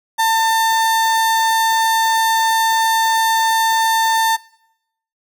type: tone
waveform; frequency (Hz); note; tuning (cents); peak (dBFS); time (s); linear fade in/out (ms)
35% pulse; 897; A5; +33; -11; 0.18-4.37; 20
effects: noise-tail reverb RT60 0.8 s tail -23 dB re dry